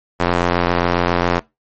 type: tone with band-pass filter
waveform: square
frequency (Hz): 43.68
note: F1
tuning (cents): +1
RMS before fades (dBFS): -17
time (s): 0.19-1.4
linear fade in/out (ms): 20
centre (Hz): 980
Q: 0.59
effects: noise-tail reverb RT60 0.2 s tail -21 dB re dry + MP3 32 kbps